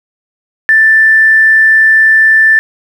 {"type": "tone with tanh clipping", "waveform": "triangle", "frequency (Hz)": 1768, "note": "A6", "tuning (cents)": 8, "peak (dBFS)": -3, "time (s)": [0.69, 2.59], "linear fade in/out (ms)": 0, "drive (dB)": 3, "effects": []}